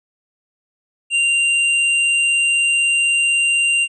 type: tone with hard clipping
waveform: sine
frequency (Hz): 2778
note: F7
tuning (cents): -10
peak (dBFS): -15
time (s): 1.1-3.88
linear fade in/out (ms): 50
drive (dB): 12
effects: resampled to 24000 Hz